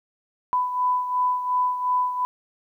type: beating tone pair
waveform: sine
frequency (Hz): 997 / 999.8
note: B5 / B5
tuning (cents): +16 / +21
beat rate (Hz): 2.8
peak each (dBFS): -21 / -28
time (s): 0.53-2.25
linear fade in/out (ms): 0
effects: 10-bit